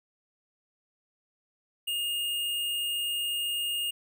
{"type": "tone", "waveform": "square", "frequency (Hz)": 2838, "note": "F7", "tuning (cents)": 27, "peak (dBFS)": -29, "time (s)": [1.87, 3.91], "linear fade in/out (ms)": 10, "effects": []}